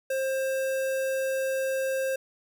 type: tone with notch filter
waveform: square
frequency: 531 Hz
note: C5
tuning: 25 cents sharp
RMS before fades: -28 dBFS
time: 0.1-2.16 s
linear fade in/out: 5 ms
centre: 4200 Hz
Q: 1.5
effects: none